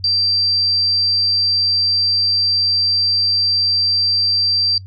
sine tone, 4699 Hz, D8, in tune, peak -13 dBFS, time 0.04-4.78 s, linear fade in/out 2 ms, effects noise-tail reverb RT60 0.1 s tail -23 dB re dry + added 95 Hz sine -32 dBFS peak until 4.86 s

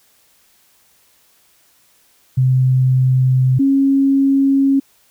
sine tone pair in turn, 129.3 / 273.5 Hz, C3 / C#4, -20 / -23 cents, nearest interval octave + minor second, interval 1297 cents, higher second, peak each -10 dBFS, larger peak neither, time 2.37-3.59 / 3.59-4.8 s, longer first, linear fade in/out 10 ms, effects white hiss -55 dBFS RMS until 5.1 s

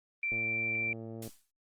sine tone, 2349 Hz, D7, in tune, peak -30 dBFS, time 0.23-0.93 s, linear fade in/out 2 ms
click train, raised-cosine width 2 ms, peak -31 dBFS, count 109, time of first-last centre 0.32-1.276 s, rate 113 Hz
blue noise with exponential decay, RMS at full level -40 dBFS, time 1.22-1.51 s, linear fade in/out 5 ms, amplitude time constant 61 ms
effects low-pass 12000 Hz 12 dB/octave + Opus 32 kbps

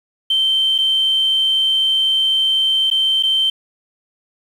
sine tone with dropouts, 3114 Hz, G7, 12 cents flat, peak -12 dBFS, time 0.3-3.5 s, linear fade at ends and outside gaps 5 ms, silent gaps 0.781-0.785 / 2.902-2.912 / 3.227-3.233 s, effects tanh soft clip ceiling -8 dBFS + 7-bit

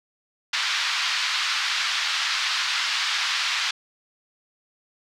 white band-pass noise, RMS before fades -25 dBFS, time 0.53-3.71 s, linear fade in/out 5 ms, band 1100 to 4700 Hz, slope 24 dB/octave, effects none

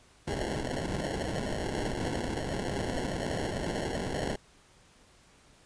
violet noise with sample-and-hold, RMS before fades -33 dBFS, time 0.27-4.36 s, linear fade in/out 10 ms, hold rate 1225 Hz, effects pink hiss -60 dBFS RMS until 5.65 s + resampled to 22050 Hz

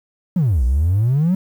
triangle exponential two-way sweep, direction down then up, 194.2 to 57.8 to 194.2 Hz, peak -10 dBFS, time 0.36-1.35 s, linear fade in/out 5 ms, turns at 0.64 s, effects tanh soft clip ceiling -9 dBFS + 8-bit

